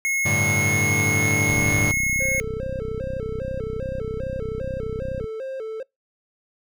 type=tone; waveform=square; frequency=2171 Hz; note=C#7; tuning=37 cents flat; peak=-21 dBFS; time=0.05-2.4 s; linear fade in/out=0 ms
type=chord; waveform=sawtooth; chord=G suspended second; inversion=none; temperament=equal; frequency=98 / 110 / 146.83 Hz; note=G2 / A2 / D3; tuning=0 / 0 / 0 cents; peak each=-22 dBFS; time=0.25-1.92 s; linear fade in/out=10 ms
type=click train; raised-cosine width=5 ms; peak=-19 dBFS; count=120; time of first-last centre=1.5-5.242 s; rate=31.8 Hz
type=tone with vibrato; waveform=triangle; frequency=483.5 Hz; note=B4; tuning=37 cents flat; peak=-26 dBFS; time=2.2-5.83 s; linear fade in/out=5 ms; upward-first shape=square; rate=2.5 Hz; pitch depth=160 cents each way
effects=noise-tail reverb RT60 0.2 s tail -26 dB re dry